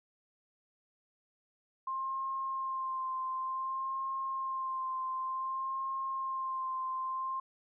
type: tone with vibrato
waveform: sine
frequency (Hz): 1056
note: C6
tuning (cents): +16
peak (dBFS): -33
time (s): 1.87-7.4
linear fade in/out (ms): 5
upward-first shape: sine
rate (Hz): 0.55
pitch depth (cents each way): 21
effects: none